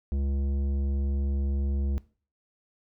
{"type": "tone with tanh clipping", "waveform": "sine", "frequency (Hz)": 69.3, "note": "C#2", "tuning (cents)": 0, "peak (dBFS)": -27, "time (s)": [0.12, 1.98], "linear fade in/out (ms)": 0, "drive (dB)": 12, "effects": ["noise-tail reverb RT60 0.4 s tail -19 dB re dry"]}